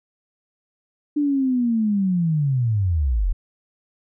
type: linear sweep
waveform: sine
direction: down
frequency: 298 to 36.71 Hz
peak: -17 dBFS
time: 1.16-3.33 s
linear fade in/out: 10 ms
effects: none